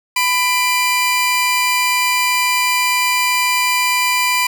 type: tone pair together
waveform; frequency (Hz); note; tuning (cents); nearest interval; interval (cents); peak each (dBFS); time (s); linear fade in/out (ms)
sawtooth; 998 / 2379; B5 / D7; +18 / +22; octave + minor third; 1504; -13; 0.16-4.47; 5
effects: none